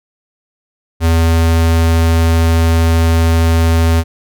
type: tone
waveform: square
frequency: 82.41 Hz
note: E2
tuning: in tune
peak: -9 dBFS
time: 1-4.04 s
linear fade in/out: 50 ms
effects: none